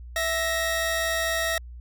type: tone pair together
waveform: sawtooth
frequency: 659.3 / 1873.4 Hz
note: E5 / A#6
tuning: 0 / +8 cents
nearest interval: octave + tritone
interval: 1808 cents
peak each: -23 dBFS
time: 0.16-1.58 s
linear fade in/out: 2 ms
effects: added 60 Hz sine -38 dBFS peak until 1.8 s